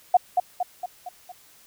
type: tone with echo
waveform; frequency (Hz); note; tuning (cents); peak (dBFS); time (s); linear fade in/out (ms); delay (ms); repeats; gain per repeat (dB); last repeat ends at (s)
sine; 723; F#5; -40; -11; 0.14-0.17; 5; 230; 5; -5; 1.32
effects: white hiss -54 dBFS RMS until 1.66 s

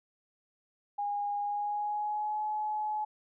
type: tone with pitch glide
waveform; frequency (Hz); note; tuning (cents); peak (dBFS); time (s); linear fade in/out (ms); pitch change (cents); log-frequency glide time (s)
sine; 818 to 850.8; G#5 to G#5; -26 to +42; -30; 0.98-3.05; 10; +68; 1.4-2.42
effects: none

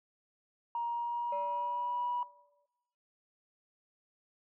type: tone with pitch glide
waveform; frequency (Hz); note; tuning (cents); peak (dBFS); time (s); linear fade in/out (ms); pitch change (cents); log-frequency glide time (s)
sine; 942 to 973; A#5 to B5; +18 to -26; -31; 0.75-2.23; 2; +56; 0.86-1.92
type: tone with exponential decay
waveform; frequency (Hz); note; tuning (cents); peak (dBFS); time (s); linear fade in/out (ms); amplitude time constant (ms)
sine; 580; D5; -22; -34; 1.32-2.66; 5; 290
effects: noise-tail reverb RT60 0.9 s tail -20 dB re dry + tanh soft clip ceiling -26 dBFS

